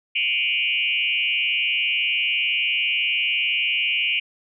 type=tone with frequency modulation; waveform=sine; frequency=2627 Hz; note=E7; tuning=7 cents flat; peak=-19 dBFS; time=0.15-4.2 s; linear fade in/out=10 ms; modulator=132 Hz; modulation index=2.7; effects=none